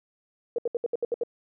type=tone bursts; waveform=sine; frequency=473.4 Hz; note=A#4; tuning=27 cents sharp; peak=-23 dBFS; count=8; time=0.56-1.235 s; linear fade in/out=2 ms; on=24 ms; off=69 ms; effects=none